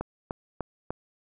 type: click train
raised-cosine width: 1 ms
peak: -17 dBFS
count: 4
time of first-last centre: 0.01-0.906 s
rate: 3.35 Hz
effects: none